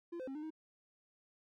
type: tone with pitch steps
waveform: triangle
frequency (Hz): 342.5 / 515 / 268.9 / 303.1 / 314.8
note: F4 / C5 / C4 / D#4 / D#4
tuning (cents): -34 / -28 / +47 / -45 / +20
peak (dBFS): -39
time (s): 0.12-0.505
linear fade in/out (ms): 10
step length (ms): 77
effects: none